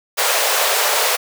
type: high-pass noise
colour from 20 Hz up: pink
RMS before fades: -17 dBFS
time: 0.17-1.17 s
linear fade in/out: 20 ms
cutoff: 460 Hz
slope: 48 dB/octave
effects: none